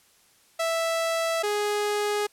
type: tone pair in turn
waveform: sawtooth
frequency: 659.3 / 415.3 Hz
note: E5 / G#4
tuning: 0 / 0 cents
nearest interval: minor sixth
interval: 800 cents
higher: first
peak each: -20 dBFS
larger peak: neither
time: 0.59-1.43 / 1.43-2.27 s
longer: neither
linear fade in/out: 10 ms
effects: white hiss -60 dBFS RMS until 2.32 s + low-pass 12000 Hz 12 dB/octave